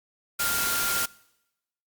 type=tone in noise; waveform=sine; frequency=1396.9 Hz; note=F6; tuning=in tune; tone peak=-29 dBFS; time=0.39-1.06 s; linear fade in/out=10 ms; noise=white; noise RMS=-27 dBFS; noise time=0.39-1.06 s; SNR=-5 dB; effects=noise-tail reverb RT60 0.9 s tail -23 dB re dry + Opus 48 kbps